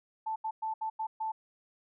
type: tone bursts at uneven times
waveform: sine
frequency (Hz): 880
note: A5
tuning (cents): 0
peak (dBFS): -31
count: 6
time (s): 0.26-0.36 / 0.44-0.51 / 0.62-0.74 / 0.81-0.9 / 0.99-1.07 / 1.2-1.32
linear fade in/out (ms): 10
effects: none